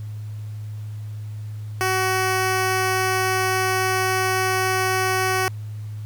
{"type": "tone", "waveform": "10% pulse", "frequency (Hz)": 375.3, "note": "F#4", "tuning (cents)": 25, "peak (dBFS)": -11, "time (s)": [1.81, 5.48], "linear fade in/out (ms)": 0, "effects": ["added 106 Hz sine -29 dBFS peak until 6.05 s", "pink hiss -53 dBFS RMS until 6.05 s"]}